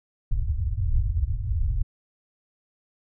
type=low-pass noise; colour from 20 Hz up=pink; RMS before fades=-24 dBFS; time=0.31-1.83 s; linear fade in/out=10 ms; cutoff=110 Hz; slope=48 dB/octave; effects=none